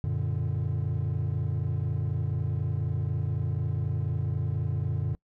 triangle chord, Gb augmented, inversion none, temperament equal, 92.5 / 116.54 / 146.83 Hz, Gb2 / Bb2 / D3, 0 / 0 / 0 cents, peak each -28 dBFS, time 0.04-5.15 s, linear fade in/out 0 ms, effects noise-tail reverb RT60 0.1 s tail -25 dB re dry + tanh soft clip ceiling -19 dBFS

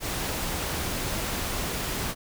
pink noise, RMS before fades -30 dBFS, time 0-2.15 s, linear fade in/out 50 ms, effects none

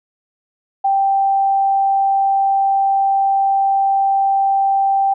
sine tone, 784 Hz, G5, in tune, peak -12 dBFS, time 0.84-5.14 s, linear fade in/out 10 ms, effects none

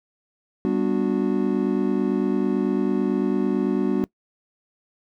triangle chord, G major seventh, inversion none, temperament just, 196 / 245 / 294 / 367.5 Hz, G3 / B3 / D4 / F#4, 0 / -14 / +2 / -12 cents, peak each -23 dBFS, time 0.65-4.04 s, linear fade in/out 0 ms, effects noise-tail reverb RT60 0.1 s tail -22 dB re dry

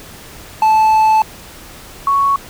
triangle / sine tone pair in turn, 873 / 1111.3 Hz, A5 / C#6, -14 / +4 cents, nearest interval major third, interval 418 cents, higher second, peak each -6 / -10 dBFS, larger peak first, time 0.62-1.22 / 2.07-2.36 s, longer first, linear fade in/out 2 ms, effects pink hiss -36 dBFS RMS until 2.49 s

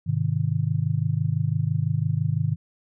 sine chord, Ab major, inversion none, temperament just, 103.83 / 129.78 / 155.74 Hz, Ab2 / C3 / Eb3, 0 / -14 / +2 cents, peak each -26 / -25 / -25 dBFS, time 0.06-2.56 s, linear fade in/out 20 ms, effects none

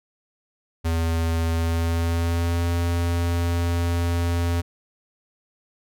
square tone with pitch glide, 82.5 to 85.71 Hz, E2 to F2, +2 to -32 cents, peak -21 dBFS, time 0.84-4.62 s, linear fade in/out 20 ms, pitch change +66 cents, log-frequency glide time 1.51-2.71 s, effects none

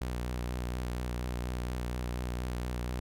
sawtooth tone with vibrato, 61.2 Hz, B1, 15 cents flat, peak -29 dBFS, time 0.01-3 s, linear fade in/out 5 ms, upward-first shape sine, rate 4.2 Hz, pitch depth 32 cents each way, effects none

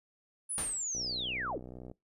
sine linear sweep, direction down, 10300 to 170 Hz, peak -33 dBFS, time 0.49-1.59 s, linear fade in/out 20 ms
pink noise with exponential decay, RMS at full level -36 dBFS, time 0.58-0.9 s, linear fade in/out 1 ms, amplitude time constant 68 ms
click train, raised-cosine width 2 ms, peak -33 dBFS, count 61, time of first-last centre 0.95-1.915 s, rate 62.2 Hz
effects noise-tail reverb RT60 0.2 s tail -24 dB re dry + resampled to 32000 Hz

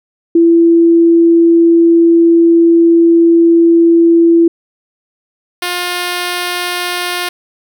sine / 5% pulse tone pair in turn, 335.4 / 355.3 Hz, E4 / F4, +30 / +30 cents, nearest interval minor second, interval 100 cents, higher second, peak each -4 dBFS, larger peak neither, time 0.35-4.48 / 5.62-7.29 s, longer first, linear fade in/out 5 ms, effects none

